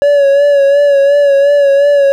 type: tone with vibrato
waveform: triangle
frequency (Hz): 565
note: C#5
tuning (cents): +33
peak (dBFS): -3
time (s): 0.02-2.12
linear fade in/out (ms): 0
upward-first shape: sine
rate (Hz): 2.8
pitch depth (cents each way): 40
effects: none